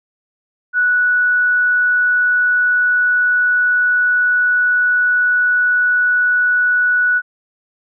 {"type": "tone", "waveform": "sine", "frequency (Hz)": 1474, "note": "F#6", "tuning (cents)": -7, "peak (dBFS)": -11, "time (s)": [0.73, 7.22], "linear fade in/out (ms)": 50, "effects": []}